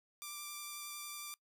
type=tone with vibrato; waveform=5% pulse; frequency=1179 Hz; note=D6; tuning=6 cents sharp; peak=-32 dBFS; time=0.22-1.34 s; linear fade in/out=0 ms; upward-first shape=triangle; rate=11 Hz; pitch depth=15 cents each way; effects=noise-tail reverb RT60 0.1 s tail -22 dB re dry